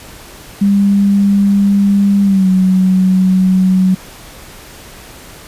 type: tone with pitch glide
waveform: sine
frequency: 200 to 186.61 Hz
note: G3 to F#3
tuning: +35 to +15 cents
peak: -7 dBFS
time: 0.61-3.95 s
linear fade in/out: 10 ms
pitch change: -120 cents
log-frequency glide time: 2.23-2.48 s
effects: pink hiss -35 dBFS RMS until 5.47 s + resampled to 32000 Hz